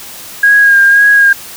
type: tone with vibrato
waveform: sine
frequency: 1629 Hz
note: G#6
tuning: 34 cents flat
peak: -3 dBFS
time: 0.43-1.33 s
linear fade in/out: 5 ms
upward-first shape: sine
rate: 1.9 Hz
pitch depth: 29 cents each way
effects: white hiss -29 dBFS RMS until 1.56 s